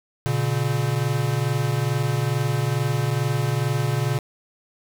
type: tone pair together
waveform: square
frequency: 119.4 / 141.7 Hz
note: A#2 / C#3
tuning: +42 / +38 cents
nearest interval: minor third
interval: 296 cents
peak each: -24 dBFS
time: 0.26-4.19 s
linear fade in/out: 0 ms
effects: none